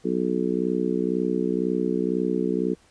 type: harmonic tone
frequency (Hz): 62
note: B1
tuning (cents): +7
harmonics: 3 / 4 / 5 / 6 / 7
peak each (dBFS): -28 / -28 / -28 / -28 / -28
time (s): 0.04-2.75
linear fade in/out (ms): 20
effects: pink hiss -58 dBFS RMS until 2.9 s + resampled to 22050 Hz